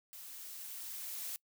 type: noise with level ramp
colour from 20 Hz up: blue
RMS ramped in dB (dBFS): -50 to -41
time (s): 0.13-1.36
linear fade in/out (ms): 0
effects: noise-tail reverb RT60 0.1 s tail -24 dB re dry